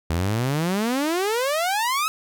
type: exponential sweep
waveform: sawtooth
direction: up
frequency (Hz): 77.8 to 1309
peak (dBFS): -17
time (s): 0.1-2.08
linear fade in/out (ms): 0
effects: none